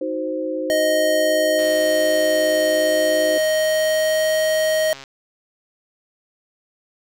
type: chord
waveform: sine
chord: C diminished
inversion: first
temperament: equal with one note detuned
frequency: 312.7 / 370 / 523.3 Hz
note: Eb4 / Gb4 / C5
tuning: +9 / 0 / 0 cents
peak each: -26 / -30 / -24 dBFS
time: 0.01-3.38 s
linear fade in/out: 5 ms
type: tone with pitch glide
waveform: square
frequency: 622.3 to 627.7 Hz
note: D#5 to D#5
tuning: 0 to +15 cents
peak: -17 dBFS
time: 0.7-4.93 s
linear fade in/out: 0 ms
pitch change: +15 cents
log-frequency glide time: 2.75-4.35 s
type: click train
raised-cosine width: 0.2 ms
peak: -20 dBFS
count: 470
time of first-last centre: 1.59-5.039 s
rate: 136 Hz
effects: none